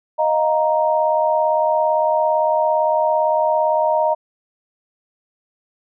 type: chord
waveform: sine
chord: Eb suspended second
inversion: none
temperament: just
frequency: 622.3 / 700 / 933.4 Hz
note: Eb5 / F5 / Bb5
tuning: 0 / +4 / +2 cents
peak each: -17 / -23 / -18 dBFS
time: 0.18-4.15 s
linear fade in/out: 20 ms
effects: none